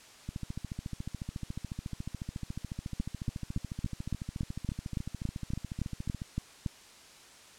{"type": "two click trains", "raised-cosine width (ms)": 5, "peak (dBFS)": [-24, -19], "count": [84, 14], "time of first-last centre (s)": [[0.29, 6.219], [3, 6.662]], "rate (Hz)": [14, 3.55], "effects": ["white hiss -54 dBFS RMS until 7.58 s", "low-pass 8000 Hz 12 dB/octave"]}